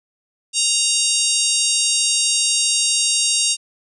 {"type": "harmonic tone", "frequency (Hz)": 932.3, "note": "A#5", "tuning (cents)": 0, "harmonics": [3, 4, 5, 6, 7, 8, 9, 10], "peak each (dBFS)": [-24, -24, -24, -24, -24, -24, -24, -24], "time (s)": [0.53, 3.57], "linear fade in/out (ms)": 50, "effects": []}